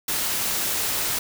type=noise; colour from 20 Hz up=white; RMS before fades=-25 dBFS; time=0.08-1.19 s; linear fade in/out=5 ms; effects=none